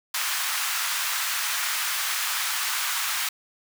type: high-pass noise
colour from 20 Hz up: pink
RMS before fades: -27 dBFS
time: 0.14-3.29 s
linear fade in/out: 5 ms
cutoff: 1100 Hz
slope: 24 dB/octave
effects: none